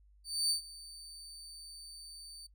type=tone with ADSR envelope; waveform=30% pulse; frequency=4579 Hz; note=D8; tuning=45 cents flat; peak=-25 dBFS; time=0.24-2.47 s; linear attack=260 ms; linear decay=110 ms; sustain=-20 dB; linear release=10 ms; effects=noise-tail reverb RT60 0.1 s tail -20 dB re dry + added 50 Hz sine -60 dBFS peak until 2.54 s